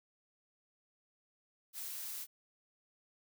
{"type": "noise", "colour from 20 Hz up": "blue", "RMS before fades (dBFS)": -43, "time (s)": [1.73, 2.27], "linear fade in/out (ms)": 50, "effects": []}